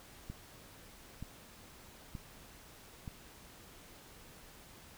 click train, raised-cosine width 5 ms, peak -30 dBFS, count 4, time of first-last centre 0.3-3.078 s, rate 1.08 Hz, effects pink hiss -56 dBFS RMS until 4.97 s

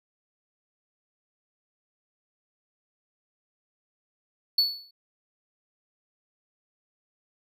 triangle tone with exponential decay, 4435 Hz, C#8, in tune, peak -15 dBFS, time 4.58-4.91 s, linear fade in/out 5 ms, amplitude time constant 70 ms, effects none

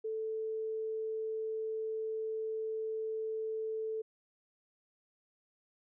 sine tone, 440 Hz, A4, in tune, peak -34 dBFS, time 0.04-4.02 s, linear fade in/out 10 ms, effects none

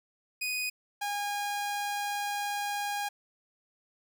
sawtooth tone pair in turn, 2489 / 817 Hz, D#7 / G#5, 0 / -29 cents, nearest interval octave + perfect fifth, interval 1929 cents, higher first, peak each -27 dBFS, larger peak neither, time 0.41-0.7 / 1.01-3.09 s, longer second, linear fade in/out 10 ms, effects none

